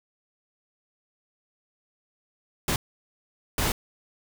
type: noise bursts at uneven times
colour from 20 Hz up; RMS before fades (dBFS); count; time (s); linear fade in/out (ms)
pink; -25; 2; 2.68-2.76 / 3.58-3.72; 2
effects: none